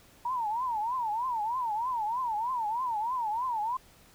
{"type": "tone with vibrato", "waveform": "sine", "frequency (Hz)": 931, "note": "A#5", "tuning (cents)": -2, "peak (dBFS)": -28, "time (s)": [0.25, 3.77], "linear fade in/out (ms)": 5, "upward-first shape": "triangle", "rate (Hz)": 3.2, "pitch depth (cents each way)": 220, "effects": ["pink hiss -58 dBFS RMS until 4.14 s"]}